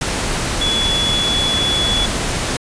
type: tone in noise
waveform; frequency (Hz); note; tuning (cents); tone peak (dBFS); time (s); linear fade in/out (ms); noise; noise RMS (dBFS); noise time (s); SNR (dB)
sine; 3411; G#7; +46; -16; 0.61-2.06; 5; pink; -20; 0.01-2.57; +1
effects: resampled to 22050 Hz